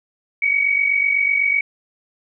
sine tone pair together, 2216 / 2264 Hz, C#7 / C#7, -1 / +36 cents, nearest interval unison, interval 37 cents, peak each -21 / -16 dBFS, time 0.42-1.61 s, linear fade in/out 5 ms, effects none

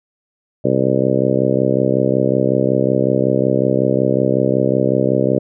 harmonic tone, 65.41 Hz, C2, in tune, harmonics 2 / 3 / 4 / 5 / 6 / 7 / 8 / 9, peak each -21 / -21 / -21 / -21 / -21 / -21 / -21 / -21 dBFS, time 0.64-5.39 s, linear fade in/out 10 ms, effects none

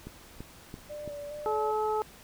click train, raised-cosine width 3 ms, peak -27 dBFS, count 4, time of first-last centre 0.07-1.077 s, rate 2.98 Hz
sine tone with vibrato, 587.3 Hz, D5, in tune, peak -37 dBFS, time 0.89-1.72 s, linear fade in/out 20 ms, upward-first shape square, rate 2.4 Hz, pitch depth 23 cents each way
harmonic tone, 430 Hz, A4, 40 cents flat, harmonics 1 / 2 / 3, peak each -29 / -30 / -36 dBFS, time 1.46-2.02 s, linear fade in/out 0 ms
effects pink hiss -52 dBFS RMS until 2.23 s

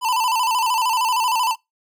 square tone with vibrato, 947 Hz, A#5, 27 cents sharp, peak -18 dBFS, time 0.01-1.56 s, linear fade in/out 50 ms, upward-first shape square, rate 13 Hz, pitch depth 92 cents each way, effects noise-tail reverb RT60 0.2 s tail -24 dB re dry

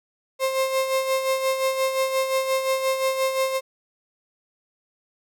35% pulse tone with tremolo, 529 Hz, C5, 19 cents sharp, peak -17 dBFS, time 0.39-3.61 s, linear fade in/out 50 ms, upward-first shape sine, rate 5.7 Hz, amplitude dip 55%, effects none

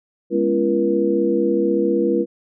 sine tone cluster, 205.3 / 240 / 276.1 / 340.5 / 478.4 Hz, G#3 / B3 / C#4 / F4 / A#4, -20 / -49 / -7 / -44 / +45 cents, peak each -23 / -28 / -25 / -19 / -20 dBFS, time 0.3-2.26 s, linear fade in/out 50 ms, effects none

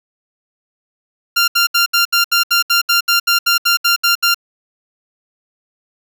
15% pulse tone bursts, 1390 Hz, F6, 9 cents flat, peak -4 dBFS, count 16, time 1.36-4.345 s, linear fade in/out 10 ms, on 120 ms, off 71 ms, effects none

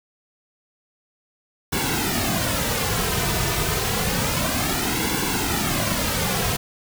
pink noise with flanger, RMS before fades -23 dBFS, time 1.72-6.57 s, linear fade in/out 10 ms, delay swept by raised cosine 1.6 to 3.7 ms, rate 0.29 Hz, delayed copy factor -0.7, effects none

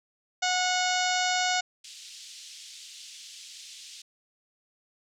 harmonic tone, 731 Hz, F#5, 21 cents flat, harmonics 1 / 2 / 3 / 4 / 5 / 6 / 7 / 8 / 9 / 10, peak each -28 / -31 / -33 / -34 / -35 / -36 / -36 / -37 / -38 / -38 dBFS, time 0.42-1.61 s, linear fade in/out 10 ms
pink band-pass noise, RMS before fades -46 dBFS, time 1.84-4.02 s, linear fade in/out 5 ms, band 3100 to 7600 Hz, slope 24 dB/octave
effects none

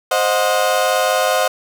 30% pulse chord, C diminished, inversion none, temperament equal with one note detuned, 523.3 / 622.3 / 727.3 Hz, C5 / Eb5 / Gb5, 0 / 0 / -30 cents, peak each -16 dBFS, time 0.11-1.48 s, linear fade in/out 5 ms, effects none

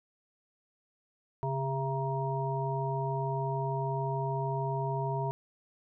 harmonic tone with a mistuned harmonic, 134.4 Hz, C3, 47 cents sharp, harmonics 1 / 3 / 5 / 7, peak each -32 / -37 / -38 / -35 dBFS, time 1.43-5.31 s, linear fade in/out 0 ms, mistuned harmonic 1, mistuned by +29 cents, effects none

